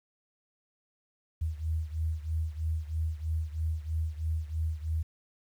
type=beating tone pair; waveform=sine; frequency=78.7 / 81.8 Hz; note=D#2 / E2; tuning=+20 / -13 cents; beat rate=3.1 Hz; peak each=-31 / -34 dBFS; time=1.41-5.03 s; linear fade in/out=10 ms; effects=10-bit